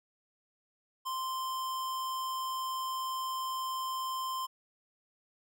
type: tone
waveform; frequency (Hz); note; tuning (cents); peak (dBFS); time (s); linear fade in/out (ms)
square; 1043; C6; -6; -34; 1.05-4.47; 20
effects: none